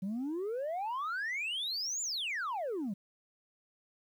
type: exponential two-way sweep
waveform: sine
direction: up then down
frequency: 182.5 to 7300 to 182.5 Hz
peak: -31 dBFS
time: 0.02-2.94 s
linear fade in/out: 10 ms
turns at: 2.02 s
effects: tanh soft clip ceiling -32 dBFS + 11-bit